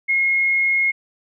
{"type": "tone", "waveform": "sine", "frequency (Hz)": 2156, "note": "C#7", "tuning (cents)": -49, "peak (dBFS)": -15, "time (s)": [0.08, 0.92], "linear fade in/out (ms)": 20, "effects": []}